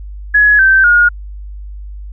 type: tone with pitch steps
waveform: sine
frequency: 1684 / 1553.2 / 1432.5 Hz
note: G#6 / G6 / F6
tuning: +24 / -16 / +44 cents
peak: -5 dBFS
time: 0.34-1.09 s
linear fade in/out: 10 ms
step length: 250 ms
effects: added 50 Hz sine -25 dBFS peak until 2.12 s